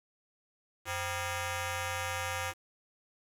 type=ring-modulated tone; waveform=10% pulse; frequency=434.1 Hz; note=A4; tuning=23 cents flat; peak=-22 dBFS; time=0.85-2.54 s; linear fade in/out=50 ms; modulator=344 Hz; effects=resampled to 32000 Hz + 8-bit